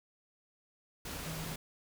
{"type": "tone in noise", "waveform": "sine", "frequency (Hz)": 160.9, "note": "E3", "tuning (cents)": -42, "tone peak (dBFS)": -41, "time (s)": [1.26, 1.54], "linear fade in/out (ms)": 5, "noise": "pink", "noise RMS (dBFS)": -42, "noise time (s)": [1.05, 1.56], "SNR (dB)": -2, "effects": []}